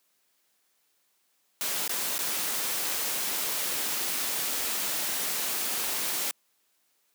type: noise with dropouts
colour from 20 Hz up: white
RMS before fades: -30 dBFS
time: 1.61-6.31 s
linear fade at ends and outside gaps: 0 ms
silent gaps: 1.878-1.894 / 2.181-2.19 s
effects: white hiss -71 dBFS RMS until 7.14 s + high-pass 200 Hz 12 dB/octave